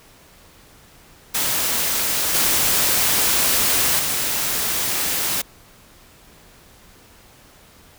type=noise with level steps; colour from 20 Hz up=white; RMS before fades=-21 / -18 / -22 dBFS; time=1.34-5.42 s; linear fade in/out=10 ms; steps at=2.34 / 3.99 s; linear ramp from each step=5 ms; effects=pink hiss -49 dBFS RMS until 7.98 s